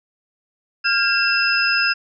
sine tone cluster, 1394 / 1614 / 2692 / 5070 Hz, F6 / G#6 / E7 / D#8, -4 / -50 / +36 / +32 cents, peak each -21 dBFS, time 0.84-1.94 s, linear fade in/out 20 ms, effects none

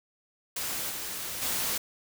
white noise with level steps, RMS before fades -33 / -36 / -30 dBFS, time 0.56-1.78 s, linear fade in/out 5 ms, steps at 0.89 / 1.41 s, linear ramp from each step 20 ms, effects none

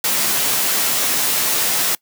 white noise with comb filter, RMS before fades -18 dBFS, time 0.04-1.95 s, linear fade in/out 2 ms, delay 14 ms, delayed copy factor +0.55, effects noise-tail reverb RT60 0.1 s tail -24 dB re dry + high-pass 150 Hz 12 dB/octave

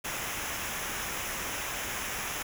pink noise with comb filter, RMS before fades -35 dBFS, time 0.04-2.43 s, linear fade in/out 10 ms, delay 0.23 ms, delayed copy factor -0.65, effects none

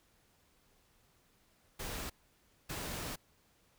pink noise bursts at uneven times, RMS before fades -41 dBFS, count 2, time 1.79-2.1 / 2.69-3.16 s, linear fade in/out 10 ms, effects pink hiss -70 dBFS RMS until 3.78 s

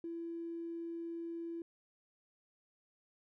triangle tone with tanh clipping, 335.4 Hz, E4, 30 cents sharp, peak -39 dBFS, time 0.04-1.62 s, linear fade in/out 2 ms, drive 2 dB, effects none

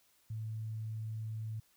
sine tone, 110 Hz, A2, in tune, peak -37 dBFS, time 0.3-1.6 s, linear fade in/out 5 ms, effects white hiss -70 dBFS RMS until 1.76 s

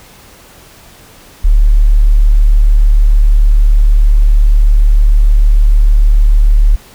sine tone, 36.71 Hz, D1, in tune, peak -3 dBFS, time 1.44-6.76 s, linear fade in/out 10 ms, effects pink hiss -39 dBFS RMS until 6.94 s

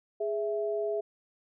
sine tone pair together, 415.6 / 659.3 Hz, G#4 / E5, +1 / 0 cents, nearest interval minor sixth, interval 799 cents, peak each -30 / -32 dBFS, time 0.2-1.01 s, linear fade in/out 10 ms, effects none

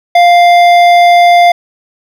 sine tone with hard clipping, 698.5 Hz, F5, in tune, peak -4 dBFS, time 0.15-1.52 s, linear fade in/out 5 ms, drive 11 dB, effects none

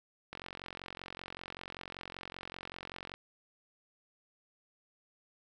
click train, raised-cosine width 0.3 ms, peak -26 dBFS, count 128, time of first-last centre 0.33-3.14 s, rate 45.2 Hz, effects none

